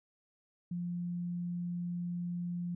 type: tone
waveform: sine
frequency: 174.9 Hz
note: F3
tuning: 3 cents sharp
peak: -34 dBFS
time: 0.71-2.75 s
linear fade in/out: 5 ms
effects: none